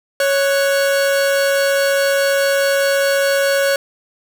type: tone pair together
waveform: 45% pulse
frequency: 554.4 / 1480 Hz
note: C#5 / F#6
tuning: 0 / 0 cents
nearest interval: octave + perfect fourth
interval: 1700 cents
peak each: -14 / -21 dBFS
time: 0.2-3.76 s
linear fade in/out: 2 ms
effects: none

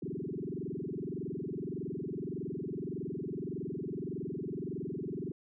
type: tone with frequency modulation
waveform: sine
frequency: 272.3 Hz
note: C#4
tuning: 31 cents flat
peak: -35 dBFS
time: 0.02-5.32 s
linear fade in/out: 5 ms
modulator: 21.7 Hz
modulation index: 6.3
effects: none

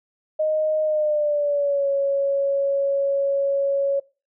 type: tone with pitch glide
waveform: sine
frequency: 620 to 555.6 Hz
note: D#5 to C#5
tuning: -6 to +4 cents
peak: -18 dBFS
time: 0.39-4 s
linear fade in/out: 10 ms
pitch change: -190 cents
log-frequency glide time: 0.83-1.88 s
effects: noise-tail reverb RT60 0.3 s tail -21 dB re dry

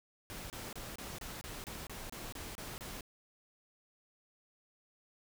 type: noise bursts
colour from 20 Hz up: pink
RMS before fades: -45 dBFS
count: 12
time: 0.3-3.008 s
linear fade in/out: 0 ms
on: 200 ms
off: 28 ms
effects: none

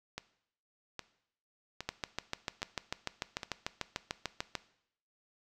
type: two click trains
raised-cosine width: 0.2 ms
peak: -16 / -21 dBFS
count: 19 / 5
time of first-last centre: 1.89-4.553 / 0.18-3.432 s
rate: 6.76 / 1.23 Hz
effects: noise-tail reverb RT60 0.7 s tail -17 dB re dry

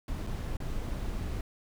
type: noise with dropouts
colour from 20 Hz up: brown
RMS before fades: -34 dBFS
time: 0.08-1.41 s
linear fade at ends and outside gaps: 2 ms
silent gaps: 0.267-0.271 / 0.569-0.602 s
effects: none

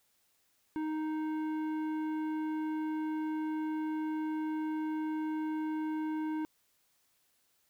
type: tone with tanh clipping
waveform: triangle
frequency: 311.1 Hz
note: D#4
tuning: in tune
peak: -34 dBFS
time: 0.76-6.45 s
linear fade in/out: 0 ms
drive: 16 dB
effects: white hiss -73 dBFS RMS until 7.69 s

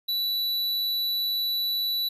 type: tone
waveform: square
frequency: 3951 Hz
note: B7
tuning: in tune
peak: -25 dBFS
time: 0.08-2.09 s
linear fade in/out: 10 ms
effects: resampled to 32000 Hz

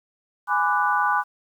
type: chord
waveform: sine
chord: G# half-diminished seventh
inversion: none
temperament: equal with one note detuned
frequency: 830.6 / 999.8 / 1174.7 / 1480 Hz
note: G#5 / B5 / D6 / F#6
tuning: 0 / +21 / 0 / 0 cents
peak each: -24 dBFS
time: 0.47-1.24 s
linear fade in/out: 50 ms
effects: 9-bit

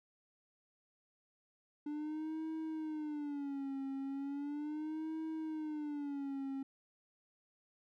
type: tone with vibrato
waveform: triangle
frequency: 293.7 Hz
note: D4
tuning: in tune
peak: -36 dBFS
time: 1.86-6.63 s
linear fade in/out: 5 ms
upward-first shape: sine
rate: 0.37 Hz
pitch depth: 140 cents each way
effects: none

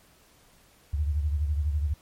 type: beating tone pair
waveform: sine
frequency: 73.42 / 85.42 Hz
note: D2 / F2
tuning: 0 / -38 cents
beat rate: 12 Hz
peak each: -24 / -33 dBFS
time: 0.93-1.94 s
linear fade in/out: 10 ms
effects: pink hiss -59 dBFS RMS until 2.01 s + MP3 64 kbps

